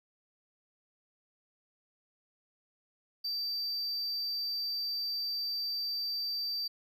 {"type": "tone", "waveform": "triangle", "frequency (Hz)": 4658, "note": "D8", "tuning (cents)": -15, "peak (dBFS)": -31, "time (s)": [3.24, 6.68], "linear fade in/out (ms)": 10, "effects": []}